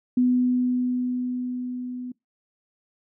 sine tone with level ramp, 249.4 Hz, B3, 17 cents sharp, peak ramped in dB -16 to -31 dBFS, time 0.17-2.12 s, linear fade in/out 5 ms, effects noise-tail reverb RT60 0.2 s tail -25 dB re dry

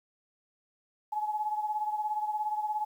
sine beating tone pair, 847 / 864 Hz, G#5 / A5, +34 / -32 cents, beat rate 17 Hz, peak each -30 / -36 dBFS, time 1.12-2.85 s, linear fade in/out 10 ms, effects 10-bit

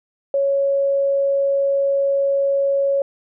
sine tone, 554.4 Hz, C#5, in tune, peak -15 dBFS, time 0.34-3.02 s, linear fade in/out 2 ms, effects none

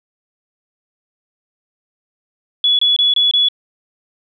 sine tone bursts, 3400 Hz, G#7, 40 cents sharp, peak -10 dBFS, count 5, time 2.64-3.486 s, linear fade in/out 2 ms, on 150 ms, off 24 ms, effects none

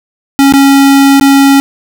square tone with dropouts, 275.9 Hz, C#4, 8 cents flat, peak -3 dBFS, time 0.39-1.6 s, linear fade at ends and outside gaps 0 ms, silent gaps 0.524-0.537 / 1.198-1.211 s, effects none

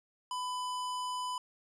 square tone, 1000 Hz, B5, 21 cents sharp, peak -35 dBFS, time 0.31-1.38 s, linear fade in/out 2 ms, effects resampled to 24000 Hz

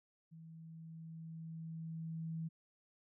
sine tone with level ramp, 162.4 Hz, E3, 26 cents flat, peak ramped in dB -52 to -38 dBFS, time 0.31-2.49 s, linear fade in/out 20 ms, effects none

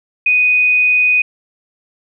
sine tone, 2489 Hz, D#7, in tune, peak -9 dBFS, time 0.26-1.22 s, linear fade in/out 5 ms, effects none

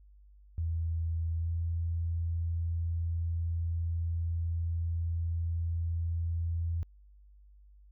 sine tone with pitch glide, 82.41 to 83.8 Hz, E2 to E2, 0 to +29 cents, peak -29 dBFS, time 0.58-6.83 s, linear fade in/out 0 ms, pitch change +29 cents, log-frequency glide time 1.38-1.5 s, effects added 50 Hz sine -54 dBFS peak until 7.91 s

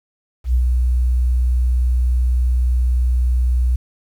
sine tone with ADSR envelope, 61.74 Hz, B1, in tune, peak -11 dBFS, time 0.44-3.76 s, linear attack 99 ms, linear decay 75 ms, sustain -2 dB, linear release 6 ms, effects 8-bit

